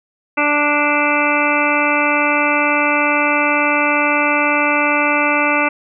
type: harmonic tone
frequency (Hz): 293.7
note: D4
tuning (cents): 0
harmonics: 1 / 2 / 3 / 4 / 5 / 7 / 8 / 9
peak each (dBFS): -21 / -21 / -21 / -21 / -21 / -21 / -21 / -21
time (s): 0.37-5.69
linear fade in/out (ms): 10
effects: none